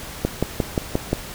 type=click train; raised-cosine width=2 ms; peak=-5 dBFS; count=6; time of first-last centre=0.25-1.13 s; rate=5.68 Hz; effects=pink hiss -35 dBFS RMS until 1.34 s